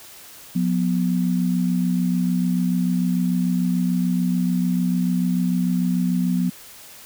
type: tone pair together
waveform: sine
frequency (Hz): 180 / 246.8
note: F#3 / B3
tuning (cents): -47 / -1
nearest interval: perfect fourth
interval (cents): 546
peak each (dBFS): -19 / -23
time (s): 0.55-6.5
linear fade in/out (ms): 10
effects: white hiss -43 dBFS RMS until 7.05 s